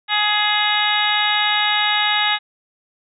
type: harmonic tone with a mistuned harmonic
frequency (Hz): 418.7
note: G#4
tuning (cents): +14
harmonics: 2 / 3 / 4 / 5 / 6 / 7 / 8 / 9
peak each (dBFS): -22 / -26 / -23 / -23 / -28 / -24 / -26 / -22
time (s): 0.08-2.39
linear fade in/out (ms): 50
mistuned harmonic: 8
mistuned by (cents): +20
effects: none